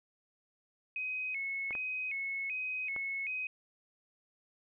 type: tone with vibrato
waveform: sine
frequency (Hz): 2349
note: D7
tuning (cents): 0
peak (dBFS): -34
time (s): 0.96-3.47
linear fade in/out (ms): 2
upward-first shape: square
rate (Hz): 1.3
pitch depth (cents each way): 120
type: clicks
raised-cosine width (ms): 0.5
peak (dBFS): -29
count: 3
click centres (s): 1.708 / 1.752 / 2.963
effects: none